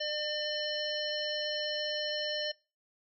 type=harmonic tone; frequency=601 Hz; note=D5; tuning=40 cents sharp; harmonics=1 / 3 / 5 / 7 / 9; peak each=-36 / -41 / -37 / -39 / -41 dBFS; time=0-2.52 s; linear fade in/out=10 ms; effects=noise-tail reverb RT60 0.3 s tail -22 dB re dry